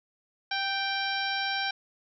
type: harmonic tone with a mistuned harmonic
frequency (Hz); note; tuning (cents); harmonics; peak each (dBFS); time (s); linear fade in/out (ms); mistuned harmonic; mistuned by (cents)
786; G5; +4; 1 / 2 / 3 / 4 / 5 / 6 / 7; -33 / -32 / -36 / -37 / -36 / -41 / -38; 0.51-1.71; 5; 2; -15
effects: none